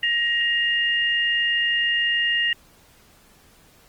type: tone pair together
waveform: sine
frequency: 1884 / 2823 Hz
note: A#6 / F7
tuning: +18 / +18 cents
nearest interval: perfect fifth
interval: 700 cents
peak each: -21 / -22 dBFS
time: 0.03-2.53 s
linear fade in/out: 2 ms
effects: pink hiss -54 dBFS RMS until 3.88 s + Opus 24 kbps